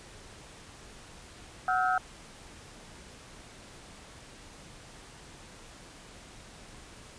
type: tone cluster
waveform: sine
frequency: 742 / 1298 / 1420 / 1552 Hz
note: F#5 / E6 / F6 / G6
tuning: +5 / -27 / +28 / -18 cents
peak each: -27 / -30 / -32 / -35 dBFS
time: 1.68-1.98 s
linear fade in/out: 2 ms
effects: pink hiss -50 dBFS RMS until 7.18 s + resampled to 22050 Hz